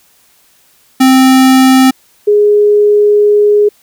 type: tone pair in turn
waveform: square / sine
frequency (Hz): 261.6 / 415.3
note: C4 / G#4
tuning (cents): 0 / 0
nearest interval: minor sixth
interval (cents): 800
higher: second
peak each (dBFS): -4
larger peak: neither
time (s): 1-1.91 / 2.27-3.69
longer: second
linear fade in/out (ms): 10
effects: white hiss -49 dBFS RMS until 3.82 s